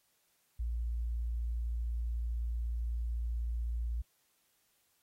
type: tone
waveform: sine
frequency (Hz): 58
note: A#1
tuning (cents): -8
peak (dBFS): -32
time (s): 0.59-4.02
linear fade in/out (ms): 10
effects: white hiss -74 dBFS RMS until 5.02 s + AAC 48 kbps